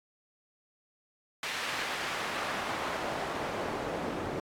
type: noise with band-pass filter sweep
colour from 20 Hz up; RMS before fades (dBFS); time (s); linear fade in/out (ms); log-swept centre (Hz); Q
pink; -35; 1.43-4.4; 2; 2300 to 400; 0.81
effects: AAC 64 kbps